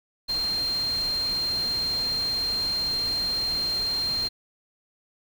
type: tone in noise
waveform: sine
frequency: 4186 Hz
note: C8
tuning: in tune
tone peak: -24 dBFS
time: 0.28-4.29 s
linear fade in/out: 20 ms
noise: pink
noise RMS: -38 dBFS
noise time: 0.28-4.29 s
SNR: +11 dB
effects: none